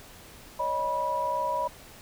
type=tone cluster; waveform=sine; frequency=554 / 617 / 977 Hz; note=C#5 / D#5 / B5; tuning=-1 / -15 / -19 cents; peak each=-34 / -33 / -27 dBFS; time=0.59-1.68 s; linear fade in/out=10 ms; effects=pink hiss -49 dBFS RMS until 2.01 s